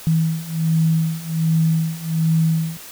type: beating tone pair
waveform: sine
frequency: 160.9 / 162.2 Hz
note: E3 / E3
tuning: -42 / -28 cents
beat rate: 1.3 Hz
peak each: -20 / -18 dBFS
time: 0.07-2.77 s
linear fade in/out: 0 ms
effects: white hiss -38 dBFS RMS until 2.91 s